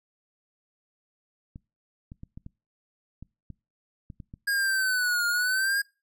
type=clicks; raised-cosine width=5 ms; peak=-29 dBFS; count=10; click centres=1.559 / 2.119 / 2.234 / 2.375 / 2.464 / 3.226 / 3.503 / 4.102 / 4.202 / 4.339 s
type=linear two-way sweep; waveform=square; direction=down then up; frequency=1636 to 1414 to 1636 Hz; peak=-24 dBFS; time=4.47-5.82 s; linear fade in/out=10 ms; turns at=5.27 s
effects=noise-tail reverb RT60 0.3 s tail -25 dB re dry